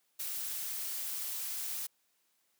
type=noise; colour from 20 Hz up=blue; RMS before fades=-38 dBFS; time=0.19-1.87 s; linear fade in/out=10 ms; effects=white hiss -75 dBFS RMS until 2.59 s + high-pass 150 Hz 12 dB/octave